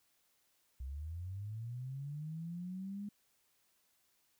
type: linear sweep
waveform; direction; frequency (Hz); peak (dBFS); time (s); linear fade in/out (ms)
sine; up; 62 to 207.3; -40; 0.8-3.09; 5
effects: white hiss -75 dBFS RMS until 4.39 s